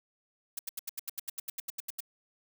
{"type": "noise bursts", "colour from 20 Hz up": "blue", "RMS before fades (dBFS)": -36, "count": 15, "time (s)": [0.57, 2.005], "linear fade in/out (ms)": 5, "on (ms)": 21, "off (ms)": 80, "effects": []}